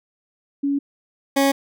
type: tone pair in turn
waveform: sine / 20% pulse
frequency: 281.2 / 275.3 Hz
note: C#4 / C#4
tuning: +25 / -12 cents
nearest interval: unison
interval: 37 cents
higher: first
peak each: -18 / -10 dBFS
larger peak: second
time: 0.63-0.79 / 1.36-1.52 s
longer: neither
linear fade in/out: 10 ms
effects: none